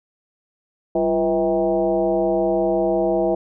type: tone with frequency modulation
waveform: sine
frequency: 493.9 Hz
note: B4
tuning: in tune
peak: -16 dBFS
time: 0.95-3.35 s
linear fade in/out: 5 ms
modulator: 150 Hz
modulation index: 1.6
effects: none